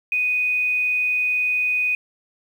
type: tone with quantisation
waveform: sine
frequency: 2489 Hz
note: D#7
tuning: in tune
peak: -18 dBFS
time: 0.12-1.95 s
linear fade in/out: 2 ms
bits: 8
effects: none